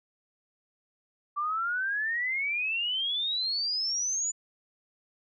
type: exponential sweep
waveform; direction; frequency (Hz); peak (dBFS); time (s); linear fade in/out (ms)
sine; up; 1158 to 7040; -27; 1.36-4.32; 20
effects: none